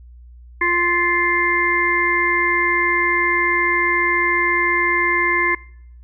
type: harmonic tone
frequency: 349.2 Hz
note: F4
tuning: in tune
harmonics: 1 / 3 / 5 / 6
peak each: -24 / -21 / -21 / -18 dBFS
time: 0.61-5.55 s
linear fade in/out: 5 ms
effects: noise-tail reverb RT60 0.7 s tail -23 dB re dry + added 60 Hz sine -39 dBFS peak until 6.03 s